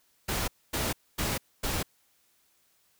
pink noise bursts, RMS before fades -30 dBFS, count 4, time 0.28-1.83 s, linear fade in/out 10 ms, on 200 ms, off 250 ms, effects white hiss -68 dBFS RMS until 2.99 s

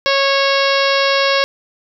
harmonic tone, 550 Hz, C#5, 14 cents flat, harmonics 1 / 2 / 3 / 4 / 5 / 6 / 7 / 8 / 9 / 10, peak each -16 / -19 / -21 / -22 / -23 / -24 / -24 / -25 / -26 / -26 dBFS, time 0.06-1.44 s, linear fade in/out 0 ms, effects none

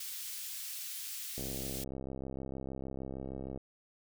white high-pass noise, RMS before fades -42 dBFS, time 0-1.84 s, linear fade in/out 5 ms, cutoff 2700 Hz, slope 12 dB/octave
click train, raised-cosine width 2 ms, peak -28 dBFS, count 147, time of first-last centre 1.38-3.575 s, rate 66.5 Hz
effects none

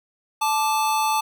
square tone pair together, 874 / 1175.5 Hz, A5 / D6, -12 / +1 cents, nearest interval perfect fourth, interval 513 cents, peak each -21 / -26 dBFS, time 0.41-1.21 s, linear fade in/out 10 ms, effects none

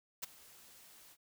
white noise with ADSR envelope, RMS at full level -37 dBFS, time 0.22-1.17 s, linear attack 17 ms, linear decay 12 ms, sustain -22 dB, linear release 52 ms, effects none

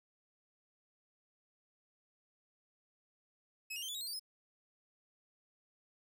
sawtooth tone with pitch steps, 2571 / 2836 / 3129 / 3452 / 3808 / 4201 / 4634 / 5112 Hz, E7 / F7 / G7 / A7 / A#7 / C8 / D8 / D#8, -44 / +26 / -4 / -34 / +36 / +6 / -24 / +46 cents, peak -37 dBFS, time 3.7-4.196 s, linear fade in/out 10 ms, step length 62 ms, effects none

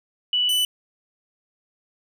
sine / 45% pulse tone pair in turn, 2960 / 2986 Hz, F#7 / F#7, 0 / +15 cents, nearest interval unison, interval 15 cents, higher second, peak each -18 dBFS, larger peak neither, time 0.33-0.49 / 0.49-0.65 s, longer neither, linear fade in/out 2 ms, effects none

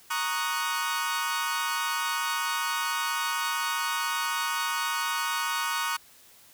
sawtooth chord, D# minor seventh, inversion second, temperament equal, 932.3 / 1108.7 / 1244.5 / 1480 Hz, A#5 / C#6 / D#6 / F#6, 0 / 0 / 0 / 0 cents, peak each -29 dBFS, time 0.1-5.97 s, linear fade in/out 10 ms, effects white hiss -55 dBFS RMS until 6.53 s

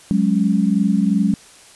sine chord, F# suspended second, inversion none, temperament equal, 185 / 207.7 / 277.2 Hz, F#3 / G#3 / C#4, 0 / 0 / 0 cents, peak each -18 / -16 / -22 dBFS, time 0.11-1.34 s, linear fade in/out 0 ms, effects white hiss -45 dBFS RMS until 1.75 s + resampled to 24000 Hz

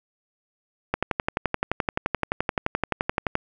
click train, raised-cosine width 0.5 ms, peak -7 dBFS, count 29, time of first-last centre 0.94-3.354 s, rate 11.6 Hz, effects none

